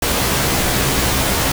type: noise with comb filter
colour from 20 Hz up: pink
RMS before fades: -17 dBFS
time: 0.02-1.52 s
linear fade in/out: 5 ms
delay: 15 ms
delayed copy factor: +0.7
effects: none